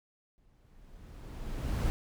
brown noise with exponential growth, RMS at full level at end -27 dBFS, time 0.38-1.9 s, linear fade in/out 0 ms, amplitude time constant 330 ms, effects none

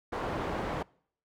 white low-pass noise, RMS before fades -34 dBFS, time 0.12-0.83 s, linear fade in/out 10 ms, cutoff 890 Hz, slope 12 dB/octave, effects noise-tail reverb RT60 0.6 s tail -25 dB re dry

